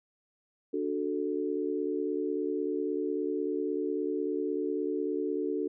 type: chord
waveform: sine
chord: D major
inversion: none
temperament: equal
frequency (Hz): 293.7 / 370 / 440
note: D4 / F#4 / A4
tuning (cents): 0 / 0 / 0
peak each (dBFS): -33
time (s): 0.73-5.68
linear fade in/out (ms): 10
effects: none